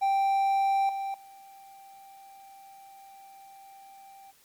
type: tone with level steps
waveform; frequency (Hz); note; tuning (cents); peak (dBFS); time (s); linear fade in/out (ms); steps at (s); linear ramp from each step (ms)
triangle; 784; G5; 0; -20 / -28 / -46; 0.01-4.32; 20; 0.89 / 1.14; 2
effects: white hiss -61 dBFS RMS until 4.44 s + MP3 96 kbps